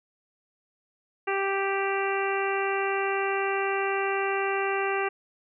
harmonic tone, 392 Hz, G4, in tune, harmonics 1 / 2 / 3 / 4 / 5 / 6 / 7, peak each -28 / -31 / -33 / -34 / -35 / -36 / -36 dBFS, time 1.27-5.09 s, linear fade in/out 10 ms, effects none

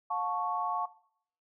sine chord, F augmented, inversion none, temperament equal with one note detuned, 714 / 880 / 1108.7 Hz, F5 / A5 / C#6, +38 / 0 / 0 cents, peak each -36 / -34 / -32 dBFS, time 0.1-0.86 s, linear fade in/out 10 ms, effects noise-tail reverb RT60 0.6 s tail -18 dB re dry

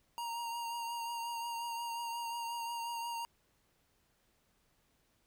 square tone with vibrato, 935 Hz, A#5, 5 cents sharp, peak -38 dBFS, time 0.18-3.25 s, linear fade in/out 0 ms, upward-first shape triangle, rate 5.6 Hz, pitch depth 26 cents each way, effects pink hiss -74 dBFS RMS until 5.26 s

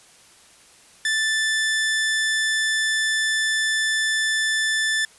sawtooth tone, 1760 Hz, A6, in tune, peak -16 dBFS, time 1.05-5.05 s, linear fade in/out 2 ms, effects white hiss -51 dBFS RMS until 5.18 s + resampled to 24000 Hz

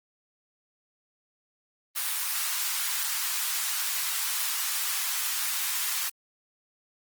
white high-pass noise, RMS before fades -29 dBFS, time 1.95-6.1 s, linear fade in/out 20 ms, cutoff 940 Hz, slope 24 dB/octave, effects Opus 24 kbps

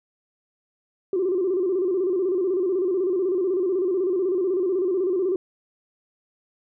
sine tone with vibrato, 370 Hz, F#4, in tune, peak -19 dBFS, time 1.13-5.36 s, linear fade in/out 2 ms, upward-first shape square, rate 16 Hz, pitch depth 86 cents each way, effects tanh soft clip ceiling -15 dBFS

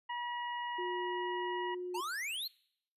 harmonic tone, 963 Hz, B5, 44 cents flat, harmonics 1 / 2 / 3, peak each -37 / -43 / -47 dBFS, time 0.09-1.75 s, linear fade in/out 10 ms
sine tone, 360 Hz, F#4, 47 cents flat, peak -37 dBFS, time 0.78-2.01 s, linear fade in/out 10 ms
square exponential sweep, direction up, 856 to 4414 Hz, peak -37 dBFS, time 1.94-2.48 s, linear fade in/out 10 ms
effects noise-tail reverb RT60 0.7 s tail -24 dB re dry + resampled to 32000 Hz

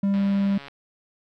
triangle tone, 198.2 Hz, G3, 19 cents sharp, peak -17 dBFS, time 0.03-0.58 s, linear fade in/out 5 ms
click train, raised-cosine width 0.3 ms, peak -25 dBFS, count 77, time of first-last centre 0.14-0.683 s, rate 140 Hz
effects none

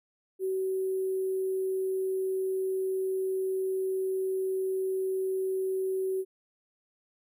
sine tone with sample-and-hold, 379.1 Hz, F#4, 42 cents sharp, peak -27 dBFS, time 0.39-6.25 s, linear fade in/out 50 ms, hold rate 11025 Hz, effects none

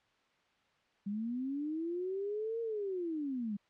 sine linear two-way sweep, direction up then down, 196 to 465.2 to 196 Hz, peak -34 dBFS, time 1.06-3.57 s, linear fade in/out 10 ms, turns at 2.61 s, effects white hiss -71 dBFS RMS until 3.69 s + low-pass 3000 Hz 12 dB/octave

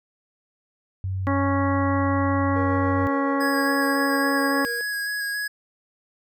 sine tone with pitch glide, 94.7 to 93.99 Hz, F#2 to F#2, +41 to +28 cents, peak -24 dBFS, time 1.04-3.07 s, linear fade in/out 0 ms, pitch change -13 cents, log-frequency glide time 1.29-2.22 s
harmonic tone, 277.2 Hz, C#4, in tune, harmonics 1 / 2 / 3 / 4 / 5 / 6 / 7, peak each -23 / -28 / -31 / -27 / -36 / -37 / -34 dBFS, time 1.27-4.65 s, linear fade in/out 0 ms
triangle tone with tremolo, 474.8 Hz, A#4, 32 cents sharp, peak -28 dBFS, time 2.56-4.81 s, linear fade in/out 0 ms, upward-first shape sine, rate 7.1 Hz, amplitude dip 35%
square tone with vibrato, 1661.2 Hz, G#6, in tune, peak -26 dBFS, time 3.4-5.48 s, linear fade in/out 10 ms, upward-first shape square, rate 3.6 Hz, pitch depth 12 cents each way
effects none

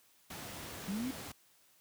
pink noise, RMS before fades -45 dBFS, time 0.3-1.32 s, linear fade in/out 5 ms
sine linear sweep, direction up, 183.2 to 271 Hz, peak -34 dBFS, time 0.88-1.11 s, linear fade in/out 5 ms
effects white hiss -67 dBFS RMS until 1.8 s + high-pass 80 Hz 12 dB/octave

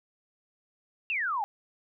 sine exponential sweep, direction down, 2794 to 784 Hz, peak -27 dBFS, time 1.1-1.44 s, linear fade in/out 0 ms, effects none

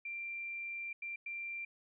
sine tone bursts at uneven times, 2366 Hz, D7, 12 cents sharp, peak -39 dBFS, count 3, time 0.05-0.93 / 1.02-1.16 / 1.26-1.65 s, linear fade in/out 5 ms, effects none

